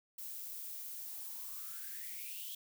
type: noise with high-pass filter sweep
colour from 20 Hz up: violet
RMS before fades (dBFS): -45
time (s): 0.18-2.55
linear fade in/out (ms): 5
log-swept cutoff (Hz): 260 to 3300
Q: 9.1
effects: none